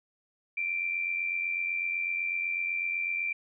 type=tone pair together; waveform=sine; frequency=2351 / 2439 Hz; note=D7 / D#7; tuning=+1 / -35 cents; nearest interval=minor second; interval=64 cents; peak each=-29 / -36 dBFS; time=0.57-3.33 s; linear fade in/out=5 ms; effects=none